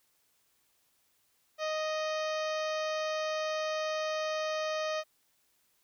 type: harmonic tone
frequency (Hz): 622.3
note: D#5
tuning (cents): 0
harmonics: 1 / 2 / 3 / 4 / 5 / 6 / 7 / 8 / 9 / 10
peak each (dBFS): -32 / -38 / -42 / -44 / -46 / -48 / -49 / -50 / -51 / -52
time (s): 1.58-5.04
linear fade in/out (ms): 50
effects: white hiss -72 dBFS RMS until 5.83 s